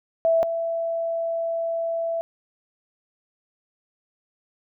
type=tone pair in turn; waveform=sine; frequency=659 / 665.1 Hz; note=E5 / E5; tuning=-1 / +15 cents; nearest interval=unison; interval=16 cents; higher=second; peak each=-16 / -23 dBFS; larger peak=first; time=0.25-0.43 / 0.43-2.21 s; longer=second; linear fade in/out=0 ms; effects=none